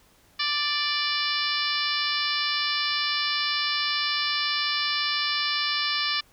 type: harmonic tone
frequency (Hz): 587.3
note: D5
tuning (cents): 0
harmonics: 2 / 3 / 4 / 5 / 6 / 7 / 8 / 9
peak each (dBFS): -32 / -32 / -32 / -32 / -32 / -32 / -32 / -32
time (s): 0.39-6.21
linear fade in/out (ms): 10
effects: pink hiss -59 dBFS RMS until 6.32 s